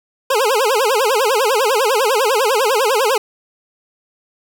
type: tone with vibrato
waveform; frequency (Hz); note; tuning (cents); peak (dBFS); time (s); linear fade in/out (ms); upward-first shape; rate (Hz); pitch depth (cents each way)
25% pulse; 476.5; A#4; +38; -9; 0.3-3.18; 5; sine; 10; 250
effects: none